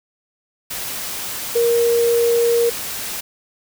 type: tone in noise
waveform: sine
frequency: 469.3 Hz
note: A#4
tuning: 12 cents sharp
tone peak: -13 dBFS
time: 1.55-2.7 s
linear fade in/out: 10 ms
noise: white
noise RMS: -27 dBFS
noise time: 0.7-3.21 s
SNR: +11 dB
effects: none